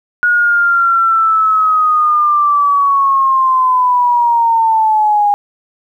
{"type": "linear sweep", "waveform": "sine", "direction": "down", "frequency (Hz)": [1451, 814], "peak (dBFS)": -8, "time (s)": [0.23, 5.34], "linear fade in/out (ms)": 0, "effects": ["8-bit"]}